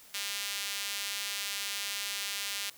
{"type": "tone with high-pass filter", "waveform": "sawtooth", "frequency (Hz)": 201.2, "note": "G3", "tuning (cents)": 45, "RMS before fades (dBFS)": -36, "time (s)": [0.14, 2.7], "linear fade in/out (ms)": 5, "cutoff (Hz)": 2900, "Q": 0.99, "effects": ["white hiss -55 dBFS RMS until 2.77 s"]}